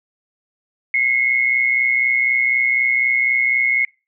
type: tone pair together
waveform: sine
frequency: 2050 / 2174 Hz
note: C7 / C#7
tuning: -36 / -34 cents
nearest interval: minor second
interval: 102 cents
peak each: -20 / -15 dBFS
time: 0.94-3.85 s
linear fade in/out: 2 ms
effects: noise-tail reverb RT60 0.3 s tail -25 dB re dry